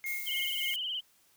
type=tone with tremolo; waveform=triangle; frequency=2143 Hz; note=C7; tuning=41 cents sharp; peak=-31 dBFS; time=0.04-0.74 s; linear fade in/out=0 ms; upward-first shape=sine; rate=3.5 Hz; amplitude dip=70%
type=noise; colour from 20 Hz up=violet; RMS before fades=-40 dBFS; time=0.06-0.76 s; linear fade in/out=2 ms
type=tone with vibrato; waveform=sine; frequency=3028 Hz; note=F#7; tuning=39 cents sharp; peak=-32 dBFS; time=0.26-1.01 s; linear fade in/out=20 ms; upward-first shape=sine; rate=19 Hz; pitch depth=77 cents each way
effects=white hiss -66 dBFS RMS until 1.36 s